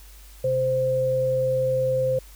sine tone pair together, 130.1 / 520.4 Hz, C3 / C5, -9 / -9 cents, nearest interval 2 octaves, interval 2400 cents, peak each -29 / -20 dBFS, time 0.44-2.19 s, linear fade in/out 5 ms, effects added 50 Hz sine -44 dBFS peak until 2.35 s + white hiss -51 dBFS RMS until 2.35 s

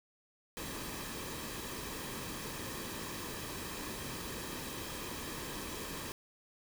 pink noise with comb filter, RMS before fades -42 dBFS, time 0.57-6.12 s, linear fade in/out 0 ms, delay 1.4 ms, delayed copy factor -0.5, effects none

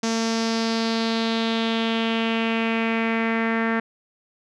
sawtooth tone with low-pass filter sweep, 226.6 Hz, A#3, 49 cents flat, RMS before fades -23 dBFS, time 0.03-3.8 s, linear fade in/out 5 ms, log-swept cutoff 6000 to 1800 Hz, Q 3.4, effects none

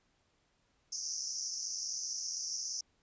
white band-pass noise, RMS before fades -39 dBFS, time 0.92-2.81 s, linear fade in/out 5 ms, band 5200 to 6300 Hz, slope 96 dB/octave, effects pink hiss -74 dBFS RMS until 3.02 s + resampled to 16000 Hz

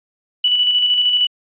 sine tone with tremolo, 2960 Hz, F#7, in tune, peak -11 dBFS, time 0.44-1.27 s, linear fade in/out 5 ms, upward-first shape square, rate 13 Hz, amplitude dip 35%, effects resampled to 8000 Hz

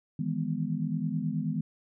sine chord, E major seventh, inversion third, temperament equal with one note detuned, 155.56 / 164.81 / 205.7 / 246.9 Hz, D#3 / E3 / G#3 / B3, 0 / 0 / -16 / 0 cents, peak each -33 / -33 / -34 / -34 dBFS, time 0.19-1.61 s, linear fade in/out 5 ms, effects none

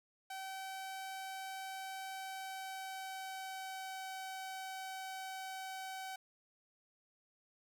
sawtooth tone with pitch glide, 767 to 761.3 Hz, G5 to F#5, -38 to +49 cents, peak -39 dBFS, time 0.3-6.16 s, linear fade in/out 5 ms, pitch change -13 cents, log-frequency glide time 2.11-4.07 s, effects none

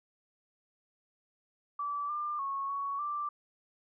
sine tone with pitch steps, 1157 / 1195 / 1100 / 1117 / 1177 Hz, D6 / D6 / C#6 / C#6 / D6, -26 / +30 / -14 / +13 / +3 cents, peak -32 dBFS, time 1.79-3.29 s, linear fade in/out 5 ms, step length 300 ms, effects none

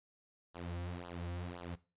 sawtooth tone with flanger, 87.31 Hz, F2, in tune, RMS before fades -43 dBFS, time 0.54-1.76 s, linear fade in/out 20 ms, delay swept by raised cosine 0.43 to 4.83 ms, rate 1.9 Hz, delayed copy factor -1, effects noise-tail reverb RT60 0.3 s tail -17 dB re dry + resampled to 8000 Hz

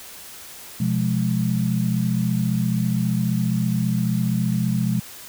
sine chord, F diminished, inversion second, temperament just, 125.72 / 174.61 / 209.5 Hz, Cb3 / F3 / Ab3, +31 / 0 / +15 cents, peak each -23 dBFS, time 0.8-5 s, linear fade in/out 5 ms, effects white hiss -40 dBFS RMS until 5.28 s

